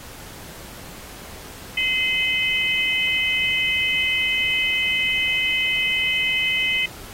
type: tone cluster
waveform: sine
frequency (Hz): 2060 / 2559 / 3039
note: C7 / D#7 / F#7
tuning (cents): -28 / +48 / +46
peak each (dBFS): -23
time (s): 1.77-6.86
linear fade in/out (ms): 5
effects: pink hiss -40 dBFS RMS until 7.13 s + AAC 48 kbps